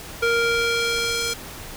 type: tone with band-pass filter sweep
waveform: square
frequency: 466.2 Hz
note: A#4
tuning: in tune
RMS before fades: -22 dBFS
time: 0.22-1.34 s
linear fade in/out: 10 ms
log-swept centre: 1600 to 5800 Hz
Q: 0.76
effects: pink hiss -37 dBFS RMS until 1.76 s